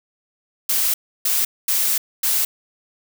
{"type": "noise bursts at uneven times", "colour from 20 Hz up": "blue", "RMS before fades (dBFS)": -19, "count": 4, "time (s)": [[0.69, 0.94], [1.25, 1.45], [1.68, 1.98], [2.23, 2.45]], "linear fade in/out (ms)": 5, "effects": []}